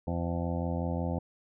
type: harmonic tone with a mistuned harmonic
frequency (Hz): 85.5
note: F2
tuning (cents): -36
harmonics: 1 / 2 / 3 / 4 / 6 / 7 / 8 / 9 / 10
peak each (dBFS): -33 / -34 / -37 / -42 / -39 / -42 / -43 / -44 / -46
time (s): 0.07-1.19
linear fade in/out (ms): 5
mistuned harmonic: 10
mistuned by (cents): +37
effects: none